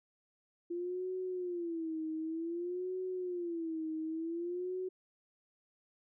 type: tone with vibrato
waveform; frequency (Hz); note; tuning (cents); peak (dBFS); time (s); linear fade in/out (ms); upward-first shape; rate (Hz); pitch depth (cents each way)
sine; 342.3; F4; -35; -35; 0.7-4.89; 10; sine; 0.54; 140
effects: none